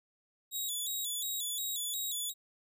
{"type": "tone with vibrato", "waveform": "10% pulse", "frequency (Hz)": 3622, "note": "A7", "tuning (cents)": 49, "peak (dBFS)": -27, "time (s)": [0.51, 2.34], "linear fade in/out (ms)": 50, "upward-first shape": "square", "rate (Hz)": 2.8, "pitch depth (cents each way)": 87, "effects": []}